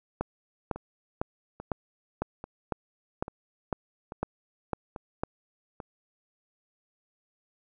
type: two click trains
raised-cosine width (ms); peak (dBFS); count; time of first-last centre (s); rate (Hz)
1; -14 / -24; 11 / 7; 0.21-5.235 / 0.76-5.802; 1.99 / 1.19
effects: none